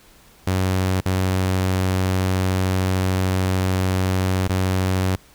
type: tone with dropouts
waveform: sawtooth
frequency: 93.5 Hz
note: F#2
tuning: 19 cents sharp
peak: -14 dBFS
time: 0.47-5.16 s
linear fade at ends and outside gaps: 5 ms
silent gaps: 1.008-1.056 / 4.477-4.494 s
effects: pink hiss -51 dBFS RMS until 5.34 s